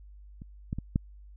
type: clicks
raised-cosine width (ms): 5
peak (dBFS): -30 / -19 / -21 / -12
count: 4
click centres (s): 0.419 / 0.729 / 0.786 / 0.959
effects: added 50 Hz sine -47 dBFS peak until 1.36 s